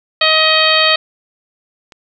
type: harmonic tone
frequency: 630 Hz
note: D#5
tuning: 21 cents sharp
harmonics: 1 / 2 / 3 / 4 / 5 / 6 / 7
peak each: -17 / -17 / -17 / -17 / -17 / -17 / -17 dBFS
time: 0.21-0.96 s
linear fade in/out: 5 ms
type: click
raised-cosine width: 0.2 ms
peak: -21 dBFS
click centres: 1.922 s
effects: none